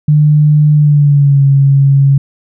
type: tone with pitch glide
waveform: sine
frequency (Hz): 150 to 138.35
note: D3 to C#3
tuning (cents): +37 to -3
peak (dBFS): -4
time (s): 0.08-2.18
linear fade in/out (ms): 5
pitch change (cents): -140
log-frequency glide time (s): 0.75-1.44
effects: none